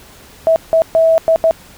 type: tone bursts at uneven times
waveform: sine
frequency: 651 Hz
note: E5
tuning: 22 cents flat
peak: -7 dBFS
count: 5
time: 0.47-0.56 / 0.73-0.82 / 0.95-1.18 / 1.28-1.36 / 1.44-1.51 s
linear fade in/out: 0 ms
effects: pink hiss -41 dBFS RMS until 1.77 s